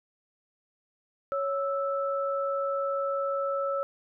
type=tone pair together; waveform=sine; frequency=554.4 / 1317.1 Hz; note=C#5 / E6; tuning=0 / -2 cents; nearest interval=octave + minor third; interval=1498 cents; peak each=-28 / -31 dBFS; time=1.32-3.83 s; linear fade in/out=0 ms; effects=none